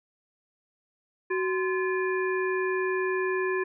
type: harmonic tone with a mistuned harmonic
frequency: 345 Hz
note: F4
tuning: 21 cents flat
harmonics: 1 / 3 / 5 / 7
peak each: -26 / -34 / -32 / -39 dBFS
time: 1.3-3.64 s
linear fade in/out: 10 ms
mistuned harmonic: 1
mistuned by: +140 cents
effects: none